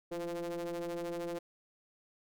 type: ring-modulated tone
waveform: square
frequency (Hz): 86.9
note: F2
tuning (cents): -8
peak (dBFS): -34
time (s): 0.11-1.39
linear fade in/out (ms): 10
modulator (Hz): 428
effects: none